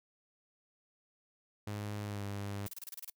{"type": "tone with pitch glide", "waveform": "sawtooth", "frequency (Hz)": [103.83, 100.76], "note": ["G#2", "G2"], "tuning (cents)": [0, 48], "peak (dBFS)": -34, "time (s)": [1.67, 2.67], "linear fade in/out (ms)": 5, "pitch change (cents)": -52, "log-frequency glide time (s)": [2.06, 2.22]}
{"type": "noise bursts", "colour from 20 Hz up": "blue", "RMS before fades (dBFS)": -44, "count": 9, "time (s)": [2.66, 3.099], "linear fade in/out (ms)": 2, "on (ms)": 23, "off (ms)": 29}
{"effects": ["noise-tail reverb RT60 0.1 s tail -26 dB re dry"]}